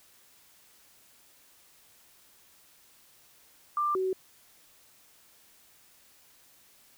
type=tone pair in turn; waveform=sine; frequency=1187 / 376 Hz; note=D6 / F#4; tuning=+18 / +28 cents; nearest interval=octave + minor sixth; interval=1990 cents; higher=first; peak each=-25 / -26 dBFS; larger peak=first; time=3.77-3.95 / 3.95-4.13 s; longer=neither; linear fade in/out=2 ms; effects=white hiss -60 dBFS RMS until 6.97 s